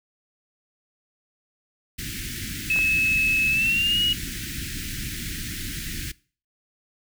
pink band-stop noise, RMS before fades -32 dBFS, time 1.98-6.12 s, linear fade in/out 10 ms, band 330 to 1600 Hz, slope 48 dB/octave
sine tone with pitch glide, 2592 to 2893 Hz, E7 to F#7, -30 to -40 cents, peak -19 dBFS, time 2.7-4.13 s, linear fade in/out 2 ms, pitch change +190 cents, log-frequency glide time 3.49-4 s
clicks, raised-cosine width 0.5 ms, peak -21 dBFS, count 2, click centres 2.762 / 2.789 s
effects noise-tail reverb RT60 0.4 s tail -21 dB re dry

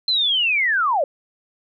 sine linear sweep, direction down, 4150 to 523.3 Hz, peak -16 dBFS, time 0.08-1.04 s, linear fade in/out 2 ms, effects none

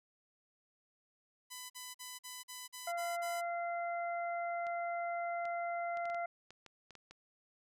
5% pulse tone bursts, 1001 Hz, B5, 23 cents sharp, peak -33 dBFS, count 8, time 1.5-3.415 s, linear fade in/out 20 ms, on 200 ms, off 45 ms
harmonic tone, 689 Hz, F5, 24 cents flat, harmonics 1 / 2 / 3, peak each -36 / -45 / -46 dBFS, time 2.87-6.26 s, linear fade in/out 5 ms
clicks, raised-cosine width 0.2 ms, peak -36 dBFS, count 11, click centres 4.668 / 5.454 / 5.972 / 6.055 / 6.1 / 6.146 / 6.506 / 6.663 / 6.907 / 6.953 / 7.11 s
effects none

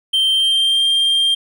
triangle tone with pitch glide, 3136 to 3189 Hz, G7 to G7, 0 to +29 cents, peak -11 dBFS, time 0.13-1.35 s, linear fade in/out 10 ms, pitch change +29 cents, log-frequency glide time 0.32-0.86 s, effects none

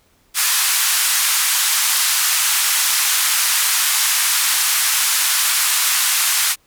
white band-pass noise, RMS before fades -17 dBFS, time 0.34-6.56 s, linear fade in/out 50 ms, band 1000 to 13000 Hz, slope 24 dB/octave, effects pink hiss -58 dBFS RMS until 6.66 s

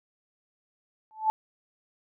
sine tone with exponential growth, 872 Hz, A5, 16 cents flat, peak -17 dBFS, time 1.11-1.3 s, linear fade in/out 0 ms, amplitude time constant 41 ms, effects none

